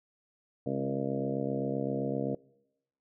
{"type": "harmonic tone with a mistuned harmonic", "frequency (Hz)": 67.7, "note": "C#2", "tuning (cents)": -40, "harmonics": [2, 3, 4, 5, 6, 7, 8, 9, 10], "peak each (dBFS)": [-37, -37, -35, -41, -42, -36, -43, -39, -44], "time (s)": [0.66, 2.35], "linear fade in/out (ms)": 5, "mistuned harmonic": 3, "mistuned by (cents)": 22, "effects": ["noise-tail reverb RT60 0.9 s tail -25 dB re dry"]}